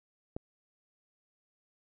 click, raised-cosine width 2 ms, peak -23 dBFS, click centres 0.365 s, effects none

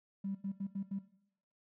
triangle tone bursts at uneven times, 196 Hz, G3, in tune, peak -31 dBFS, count 5, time 0.24-0.35 / 0.44-0.52 / 0.6-0.67 / 0.75-0.83 / 0.91-0.99 s, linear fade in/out 10 ms, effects noise-tail reverb RT60 0.7 s tail -20 dB re dry + tanh soft clip ceiling -33 dBFS

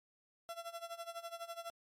30% pulse tone with tremolo, 676 Hz, E5, 43 cents sharp, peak -38 dBFS, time 0.49-1.7 s, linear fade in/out 0 ms, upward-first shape sine, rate 12 Hz, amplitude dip 85%, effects MP3 64 kbps

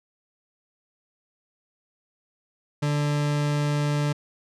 40% pulse tone, 146.83 Hz, D3, in tune, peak -21 dBFS, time 2.82-4.13 s, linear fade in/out 10 ms, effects low-pass 8000 Hz 12 dB/octave

